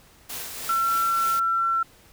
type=noise with tremolo; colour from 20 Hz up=white; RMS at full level=-33 dBFS; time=0.29-1.4 s; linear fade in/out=10 ms; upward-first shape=triangle; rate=3.3 Hz; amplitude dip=40%
type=tone; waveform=sine; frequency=1351 Hz; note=E6; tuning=42 cents sharp; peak=-20 dBFS; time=0.69-1.83 s; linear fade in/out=5 ms
effects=pink hiss -54 dBFS RMS until 2.12 s